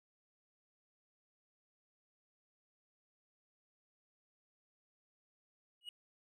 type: tone with exponential growth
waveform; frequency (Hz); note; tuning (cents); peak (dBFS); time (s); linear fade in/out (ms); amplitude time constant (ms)
triangle; 2897; F#7; -37; -38; 5.81-5.89; 2; 17
effects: none